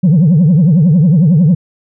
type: tone with vibrato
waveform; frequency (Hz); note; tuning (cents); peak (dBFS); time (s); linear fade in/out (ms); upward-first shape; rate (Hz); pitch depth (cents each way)
sine; 164.81; E3; 0; -3; 0.03-1.55; 10; triangle; 11; 300
effects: tanh soft clip ceiling -3 dBFS